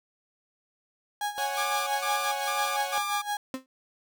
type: tone with tremolo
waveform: 35% pulse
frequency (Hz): 826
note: G#5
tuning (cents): -10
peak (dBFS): -25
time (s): 1.21-3.37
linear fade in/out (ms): 2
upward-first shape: sine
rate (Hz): 5.8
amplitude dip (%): 80
type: chord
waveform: sawtooth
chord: C# suspended fourth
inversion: none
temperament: equal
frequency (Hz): 554.4 / 740 / 830.6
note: C#5 / F#5 / G#5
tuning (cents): 0 / 0 / 0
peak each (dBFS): -32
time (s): 1.38-2.98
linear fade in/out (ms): 0
type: tone bursts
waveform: sawtooth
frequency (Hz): 1192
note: D6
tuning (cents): +25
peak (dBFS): -26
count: 4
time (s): 1.57-3.22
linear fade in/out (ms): 10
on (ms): 300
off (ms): 150
type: tone with exponential decay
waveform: 35% pulse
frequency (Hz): 261.6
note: C4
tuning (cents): 0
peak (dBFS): -25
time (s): 3.54-3.66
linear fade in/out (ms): 1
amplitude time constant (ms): 24
effects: none